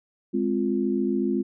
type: chord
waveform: sine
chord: F minor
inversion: first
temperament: equal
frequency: 207.7 / 261.6 / 349.2 Hz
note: Ab3 / C4 / F4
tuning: 0 / 0 / 0 cents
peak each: -26 dBFS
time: 0.33-1.43 s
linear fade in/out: 20 ms
effects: none